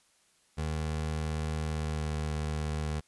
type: tone with pitch glide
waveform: 25% pulse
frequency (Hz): 77.78 to 76.4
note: D#2 to D#2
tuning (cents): 0 to -31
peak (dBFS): -27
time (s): 0.57-3.01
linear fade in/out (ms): 20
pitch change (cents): -31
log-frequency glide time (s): 1.7-2.13
effects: white hiss -67 dBFS RMS until 3.07 s + resampled to 24000 Hz